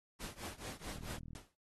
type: noise with tremolo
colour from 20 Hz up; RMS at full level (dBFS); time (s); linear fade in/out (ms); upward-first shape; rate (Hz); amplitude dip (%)
pink; -44; 0.19-1.19; 20; triangle; 4.6; 95
type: click train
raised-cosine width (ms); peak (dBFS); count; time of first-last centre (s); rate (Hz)
5; -37; 17; 0.96-1.357; 40.3
type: noise with exponential decay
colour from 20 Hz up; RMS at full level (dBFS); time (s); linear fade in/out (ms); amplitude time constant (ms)
pink; -48; 1.35-1.55; 2; 43
effects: AAC 32 kbps